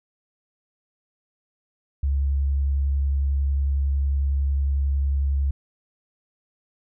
sine tone with vibrato, 69.3 Hz, C#2, in tune, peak -19 dBFS, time 2.03-5.51 s, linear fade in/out 5 ms, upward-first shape sine, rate 11 Hz, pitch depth 13 cents each way, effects none

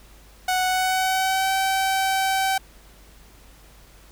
sawtooth tone with pitch glide, 740 to 769.2 Hz, F#5 to G5, 0 to -33 cents, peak -16 dBFS, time 0.48-2.58 s, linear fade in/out 5 ms, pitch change +67 cents, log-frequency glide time 0.66-1.53 s, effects added 50 Hz sine -49 dBFS peak until 4.11 s + pink hiss -52 dBFS RMS until 4.11 s

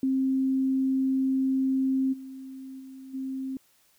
sine tone with level steps, 264.9 Hz, C4, 22 cents sharp, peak -22 / -38 / -41 / -30 dBFS, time 0.03-3.57 s, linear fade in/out 2 ms, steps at 2.12 / 2.79 / 3.13 s, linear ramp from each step 20 ms, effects white hiss -64 dBFS RMS until 3.98 s

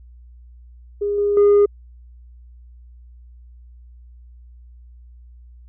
sine tone with level steps, 408.6 Hz, G#4, 28 cents flat, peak -18 / -15 / -7 dBFS, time 1.01-1.66 s, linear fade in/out 10 ms, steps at 1.18 / 1.37 s, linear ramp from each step 2 ms, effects tanh soft clip ceiling -9 dBFS + added 60 Hz sine -41 dBFS peak until 5.68 s

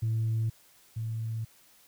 sine tone pair in turn, 111.9 / 112.29 Hz, A2 / A2, +30 / +36 cents, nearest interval unison, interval 6 cents, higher second, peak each -24 / -30 dBFS, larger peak first, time 0.02-0.5 / 0.96-1.45 s, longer second, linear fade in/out 10 ms, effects tanh soft clip ceiling -23 dBFS + white hiss -60 dBFS RMS until 1.87 s

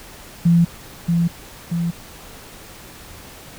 sine tone with echo, 170 Hz, F3, 46 cents flat, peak -10 dBFS, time 0.45-0.65 s, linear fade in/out 10 ms, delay 630 ms, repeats 2, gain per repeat -4 dB, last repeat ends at 1.91 s, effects pink hiss -40 dBFS RMS until 3.58 s

